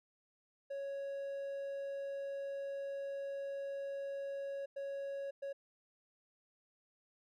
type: tone bursts at uneven times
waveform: triangle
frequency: 554.4 Hz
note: C#5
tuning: in tune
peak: -37 dBFS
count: 3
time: 0.7-4.66 / 4.76-5.31 / 5.42-5.53 s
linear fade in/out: 10 ms
effects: none